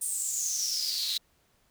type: noise with high-pass filter sweep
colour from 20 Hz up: pink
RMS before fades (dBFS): -31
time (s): 0.01-1.18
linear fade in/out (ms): 10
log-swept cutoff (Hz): 9000 to 3800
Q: 8.4
effects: pink hiss -68 dBFS RMS until 1.7 s